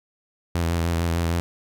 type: tone with vibrato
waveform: sawtooth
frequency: 84.3 Hz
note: E2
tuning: 39 cents sharp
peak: -17 dBFS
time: 0.55-1.4 s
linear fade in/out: 0 ms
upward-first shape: sine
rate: 6.6 Hz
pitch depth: 33 cents each way
effects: none